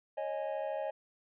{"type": "chord", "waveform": "triangle", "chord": "C# suspended second", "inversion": "none", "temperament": "equal with one note detuned", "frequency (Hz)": [549.3, 622.3, 830.6], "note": ["C#5", "D#5", "G#5"], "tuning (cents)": [-16, 0, 0], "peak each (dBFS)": [-36, -35, -39], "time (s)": [0.17, 0.91], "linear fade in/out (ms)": 10, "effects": ["resampled to 8000 Hz"]}